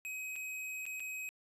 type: tone with dropouts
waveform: square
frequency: 2531 Hz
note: D#7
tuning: 29 cents sharp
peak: -40 dBFS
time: 0.05-1.29 s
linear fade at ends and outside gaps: 0 ms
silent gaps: 0.357-0.362 / 0.855-0.864 / 0.997-1.003 s
effects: resampled to 32000 Hz